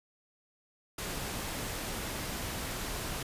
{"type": "noise", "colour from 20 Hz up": "pink", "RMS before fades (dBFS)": -37, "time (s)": [0.98, 3.23], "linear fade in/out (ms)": 5, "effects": ["resampled to 32000 Hz"]}